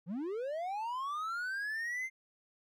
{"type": "linear sweep", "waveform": "triangle", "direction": "up", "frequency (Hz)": [153.3, 2107], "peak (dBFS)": -33, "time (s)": [0.06, 2.1], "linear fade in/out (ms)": 50, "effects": []}